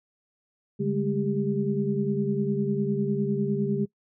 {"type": "tone cluster", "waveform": "sine", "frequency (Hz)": [142.3, 199.5, 209.4, 398], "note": ["C#3", "G3", "G#3", "G4"], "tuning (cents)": [46, 31, 15, 26], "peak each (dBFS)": -29, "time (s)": [0.79, 3.86], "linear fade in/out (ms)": 20, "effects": ["noise-tail reverb RT60 0.1 s tail -21 dB re dry"]}